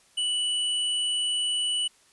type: tone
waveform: square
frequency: 2960 Hz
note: F#7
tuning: in tune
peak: -25 dBFS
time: 0.17-1.88 s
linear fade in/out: 10 ms
effects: white hiss -60 dBFS RMS until 2.12 s + resampled to 24000 Hz